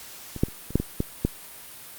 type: clicks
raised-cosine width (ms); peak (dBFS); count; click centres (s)
3; -21 / -6 / -28 / -24 / -6 / -13 / -10 / -8; 8; 0.363 / 0.435 / 0.485 / 0.706 / 0.756 / 0.8 / 1.004 / 1.25
effects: white hiss -43 dBFS RMS until 1.98 s + Opus 48 kbps